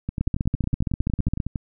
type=two click trains; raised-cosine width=5 ms; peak=-14 / -10 dBFS; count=17 / 19; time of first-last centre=0.09-1.558 / 0.21-1.402 s; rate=10.9 / 15.1 Hz; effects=none